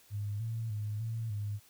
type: tone with pitch steps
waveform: sine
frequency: 103.1 / 113.4 / 105.4 / 113.3 / 103.5 Hz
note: G#2 / A#2 / G#2 / A#2 / G#2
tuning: -12 / -47 / +26 / -49 / -5 cents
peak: -33 dBFS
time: 0.1-1.6 s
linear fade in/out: 50 ms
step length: 300 ms
effects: white hiss -62 dBFS RMS until 1.69 s